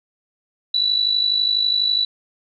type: tone with amplitude modulation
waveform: sine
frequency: 3951 Hz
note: B7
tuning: in tune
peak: -13 dBFS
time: 0.74-2.05 s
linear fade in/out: 5 ms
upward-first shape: sine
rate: 52.1 Hz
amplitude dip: 65%
effects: none